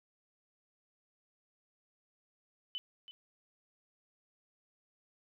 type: tone with echo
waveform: sine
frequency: 3008 Hz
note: F#7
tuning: 28 cents sharp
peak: -36 dBFS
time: 2.75-2.78 s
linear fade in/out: 0 ms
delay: 330 ms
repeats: 1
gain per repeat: -12 dB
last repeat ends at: 3.11 s
effects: none